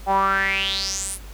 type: tone with band-pass filter sweep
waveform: sawtooth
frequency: 194.1 Hz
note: G3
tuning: 17 cents flat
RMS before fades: -22 dBFS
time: 0.06-1.19 s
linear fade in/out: 50 ms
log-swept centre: 760 to 11000 Hz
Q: 6.7
effects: added 50 Hz sine -37 dBFS peak until 1.33 s + pink hiss -46 dBFS RMS until 1.33 s